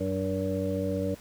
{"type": "harmonic tone with a mistuned harmonic", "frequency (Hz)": 94.9, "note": "F#2", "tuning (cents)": 44, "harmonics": [1, 2, 3, 5, 6], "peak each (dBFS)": [-33, -33, -33, -33, -33], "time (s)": [0, 1.15], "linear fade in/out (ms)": 10, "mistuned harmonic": 3, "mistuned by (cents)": 30, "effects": ["pink hiss -51 dBFS RMS until 1.2 s"]}